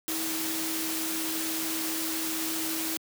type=tone in noise; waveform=sine; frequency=321.3 Hz; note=E4; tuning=44 cents flat; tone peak=-34 dBFS; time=0.08-2.97 s; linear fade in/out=0 ms; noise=white; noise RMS=-32 dBFS; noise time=0.08-2.97 s; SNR=-5 dB; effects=high-pass 150 Hz 12 dB/octave